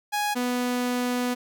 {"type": "tone pair in turn", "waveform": "sawtooth", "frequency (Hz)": [830.6, 246.9], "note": ["G#5", "B3"], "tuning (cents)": [0, 0], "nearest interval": "octave + major sixth", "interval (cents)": 2100, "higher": "first", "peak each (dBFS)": -20, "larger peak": "neither", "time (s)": [[0.12, 0.35], [0.35, 1.35]], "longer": "second", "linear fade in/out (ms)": 20, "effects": []}